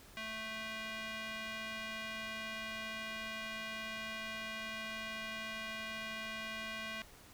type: tone with band-pass filter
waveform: square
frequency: 220 Hz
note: A3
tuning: in tune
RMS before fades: -43 dBFS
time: 0.17-7.02 s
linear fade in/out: 0 ms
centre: 2400 Hz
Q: 1.5
effects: pink hiss -58 dBFS RMS until 7.33 s